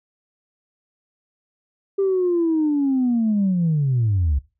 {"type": "linear sweep", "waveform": "sine", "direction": "down", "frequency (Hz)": [396.7, 65.1], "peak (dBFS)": -15, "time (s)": [1.98, 4.39], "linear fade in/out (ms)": 10, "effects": ["noise-tail reverb RT60 0.3 s tail -21 dB re dry", "tanh soft clip ceiling -13 dBFS"]}